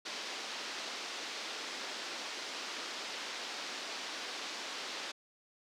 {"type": "band-pass noise", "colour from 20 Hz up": "white", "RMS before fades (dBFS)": -42, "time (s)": [0.05, 5.12], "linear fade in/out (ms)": 10, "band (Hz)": [250, 5300], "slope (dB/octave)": 24, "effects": []}